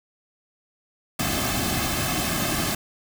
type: noise with comb filter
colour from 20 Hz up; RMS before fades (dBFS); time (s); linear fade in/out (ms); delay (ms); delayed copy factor
pink; -25; 1.19-2.75; 5; 2.1; -0.75
effects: none